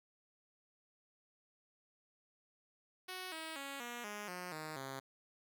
5% pulse tone with pitch steps, 370 / 320.2 / 277.2 / 239.9 / 207.7 / 179.73 / 155.57 / 134.65 Hz, F#4 / D#4 / C#4 / A#3 / G#3 / F3 / D#3 / C#3, 0 / +50 / 0 / +50 / 0 / +50 / 0 / -50 cents, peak -32 dBFS, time 3.08-5 s, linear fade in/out 10 ms, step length 240 ms, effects none

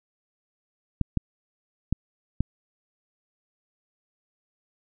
clicks, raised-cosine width 5 ms, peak -10 dBFS, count 4, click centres 1.013 / 1.173 / 1.926 / 2.406 s, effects none

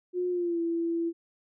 sine tone with pitch glide, 359.4 to 335.3 Hz, F4 to E4, +50 to +30 cents, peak -26 dBFS, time 0.13-1.13 s, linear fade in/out 50 ms, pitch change -120 cents, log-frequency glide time 0.3-0.6 s, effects none

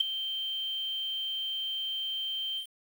sine tone with ADSR envelope, 3136 Hz, G7, in tune, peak -17 dBFS, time 0-2.67 s, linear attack 9 ms, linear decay 5 ms, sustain -14 dB, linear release 91 ms, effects 8-bit

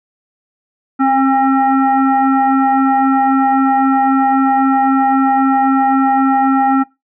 sine tone with frequency modulation, 270.4 Hz, C#4, 43 cents flat, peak -9 dBFS, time 0.99-6.84 s, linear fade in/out 20 ms, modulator 537 Hz, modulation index 1.8, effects noise-tail reverb RT60 0.2 s tail -20 dB re dry

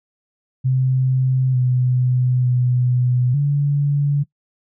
sine tone with pitch steps, 130 / 126.1 / 124.6 / 143.3 Hz, C3 / B2 / B2 / D3, -11 / +36 / +16 / -42 cents, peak -14 dBFS, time 0.64-4.24 s, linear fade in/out 20 ms, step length 900 ms, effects noise-tail reverb RT60 0.1 s tail -20 dB re dry

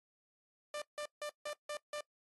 sawtooth tone bursts, 594 Hz, D5, 20 cents sharp, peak -35 dBFS, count 6, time 0.74-2.008 s, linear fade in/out 2 ms, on 78 ms, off 160 ms, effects noise-tail reverb RT60 0.1 s tail -22 dB re dry + AAC 32 kbps

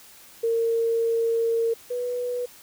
sine tone pair in turn, 458.9 / 490.7 Hz, A#4 / B4, -27 / -11 cents, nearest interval minor second, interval 116 cents, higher second, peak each -20 / -25 dBFS, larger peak first, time 0.43-1.74 / 1.9-2.46 s, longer first, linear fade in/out 10 ms, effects white hiss -49 dBFS RMS until 2.62 s

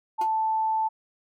sine tone, 880 Hz, A5, in tune, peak -22 dBFS, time 0.18-0.89 s, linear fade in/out 20 ms
20% pulse tone with exponential decay, 357.9 Hz, F4, 42 cents sharp, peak -27 dBFS, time 0.21-0.31 s, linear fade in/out 5 ms, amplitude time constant 21 ms
effects none

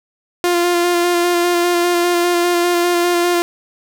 sawtooth tone with vibrato, 349.2 Hz, F4, in tune, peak -9 dBFS, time 0.44-3.42 s, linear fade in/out 0 ms, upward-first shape square, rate 5 Hz, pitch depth 15 cents each way, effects none

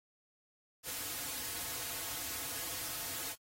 white noise with comb filter, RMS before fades -40 dBFS, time 0.83-3.36 s, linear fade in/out 50 ms, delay 5.1 ms, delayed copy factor -0.95, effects AAC 48 kbps

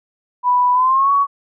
sine tone with pitch glide, 987.8 to 1121.7 Hz, B5 to C#6, 0 to +20 cents, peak -11 dBFS, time 0.43-1.27 s, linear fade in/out 50 ms, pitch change +220 cents, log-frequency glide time 0.73-1.11 s, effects none

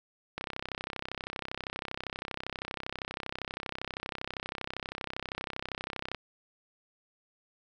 click train, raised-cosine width 0.3 ms, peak -19 dBFS, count 189, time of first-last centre 0.38-6.147 s, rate 32.6 Hz, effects none

